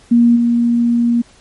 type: tone with level steps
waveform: sine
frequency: 236.5 Hz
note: A#3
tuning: 25 cents sharp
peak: -6 / -10 dBFS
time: 0.11-1.22 s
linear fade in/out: 10 ms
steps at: 0.35 s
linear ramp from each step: 20 ms
effects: pink hiss -47 dBFS RMS until 1.4 s + MP3 48 kbps